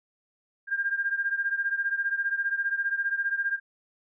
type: beating tone pair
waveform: sine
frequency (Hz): 1600 / 1615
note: G6 / G#6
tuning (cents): +35 / -49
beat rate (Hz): 15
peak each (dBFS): -27 / -30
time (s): 0.67-3.6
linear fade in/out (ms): 50
effects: none